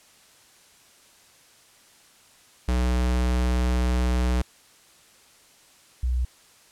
square / sine tone pair in turn, 61.74 / 62.03 Hz, B1 / B1, 0 / +8 cents, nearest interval unison, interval 8 cents, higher second, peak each -21 dBFS, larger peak neither, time 2.68-4.42 / 6.03-6.25 s, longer first, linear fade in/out 5 ms, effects white hiss -55 dBFS RMS until 6.71 s + low-pass 10000 Hz 12 dB/octave

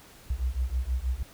sine beating tone pair, 60 / 66.3 Hz, B1 / C2, -49 / +23 cents, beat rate 6.3 Hz, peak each -29 dBFS, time 0.3-1.23 s, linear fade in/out 5 ms, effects pink hiss -52 dBFS RMS until 1.33 s

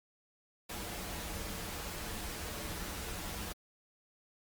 pink noise with comb filter, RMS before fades -41 dBFS, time 0.69-3.53 s, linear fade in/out 10 ms, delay 7.7 ms, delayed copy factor -0.5, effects Opus 48 kbps

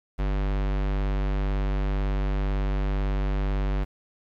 square tone, 49 Hz, G1, in tune, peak -24 dBFS, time 0.18-3.85 s, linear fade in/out 20 ms, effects low-pass 3000 Hz 12 dB/octave + 9-bit

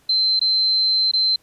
sine tone with dropouts, 4100 Hz, C8, 36 cents flat, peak -15 dBFS, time 0.09-1.36 s, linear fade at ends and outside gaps 5 ms, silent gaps 0.395-0.413 / 1.115-1.135 s, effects pink hiss -58 dBFS RMS until 1.42 s + resampled to 32000 Hz

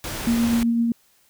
pink noise, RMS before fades -30 dBFS, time 0.04-0.63 s, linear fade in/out 0 ms
sine tone with tremolo, 233.1 Hz, A#3, in tune, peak -16 dBFS, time 0.27-0.92 s, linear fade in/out 2 ms, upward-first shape triangle, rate 7.9 Hz, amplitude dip 30%
effects white hiss -60 dBFS RMS until 1.29 s

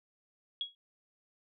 sine tone with exponential decay, 3322 Hz, G#7, in tune, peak -29 dBFS, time 0.61-0.75 s, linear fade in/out 1 ms, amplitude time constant 29 ms, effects none

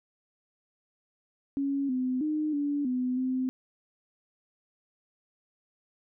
sine tone with pitch steps, 277.7 / 255.3 / 305.7 / 288 / 252.2 / 257.7 Hz, C#4 / C4 / D#4 / D4 / B3 / C4, +3 / -42 / -30 / -34 / +36 / -26 cents, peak -26 dBFS, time 1.57-3.49 s, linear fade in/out 0 ms, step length 320 ms, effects none

